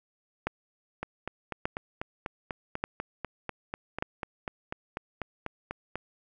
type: two click trains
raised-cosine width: 0.5 ms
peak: -18 / -13 dBFS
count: 21 / 4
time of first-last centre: 1.03-5.956 / 0.47-4.025 s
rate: 4.06 / 0.844 Hz
effects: none